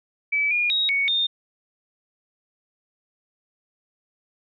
sine tone with pitch steps, 2299 / 2430 / 3788 / 2227 / 3646 Hz, D7 / D#7 / A#7 / C#7 / A#7, -37 / -42 / +27 / +7 / -39 cents, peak -19 dBFS, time 0.32-1.27 s, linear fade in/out 10 ms, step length 190 ms, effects none

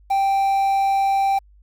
triangle tone with quantisation, 784 Hz, G5, in tune, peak -14 dBFS, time 0.1-1.39 s, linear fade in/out 10 ms, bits 7, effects added 50 Hz sine -48 dBFS peak until 1.62 s

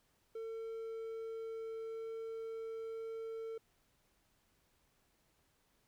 triangle tone, 449.9 Hz, A4, 39 cents sharp, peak -39 dBFS, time 0.35-3.58 s, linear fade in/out 5 ms, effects pink hiss -75 dBFS RMS until 5.87 s

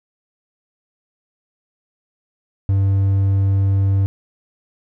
triangle tone, 97.7 Hz, G2, 5 cents flat, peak -11 dBFS, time 2.69-4.06 s, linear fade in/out 0 ms, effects none

